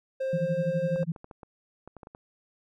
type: tone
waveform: triangle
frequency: 529 Hz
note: C5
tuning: 19 cents sharp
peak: -25 dBFS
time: 0.2-1.04 s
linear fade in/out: 10 ms
type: tone with tremolo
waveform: sine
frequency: 165.2 Hz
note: E3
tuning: 4 cents sharp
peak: -24 dBFS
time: 0.33-1.12 s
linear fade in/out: 2 ms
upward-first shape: sine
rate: 12 Hz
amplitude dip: 100%
type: clicks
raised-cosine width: 1 ms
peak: -30 dBFS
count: 11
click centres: 0.96 / 1.03 / 1.162 / 1.244 / 1.312 / 1.432 / 1.876 / 1.967 / 2.032 / 2.071 / 2.149 s
effects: none